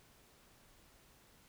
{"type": "silence", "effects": ["pink hiss -65 dBFS RMS until 1.48 s"]}